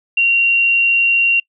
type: tone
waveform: sine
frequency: 2756 Hz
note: F7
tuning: 24 cents flat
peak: -10 dBFS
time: 0.17-1.4 s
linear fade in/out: 5 ms
effects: noise-tail reverb RT60 0.1 s tail -26 dB re dry